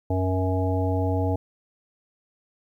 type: harmonic tone with a mistuned harmonic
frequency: 92.8 Hz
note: F#2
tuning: 6 cents sharp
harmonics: 1 / 3 / 5 / 7 / 9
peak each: -23 / -28 / -30 / -31 / -33 dBFS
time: 0.1-1.36 s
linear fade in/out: 5 ms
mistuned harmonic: 5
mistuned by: +18 cents
effects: 10-bit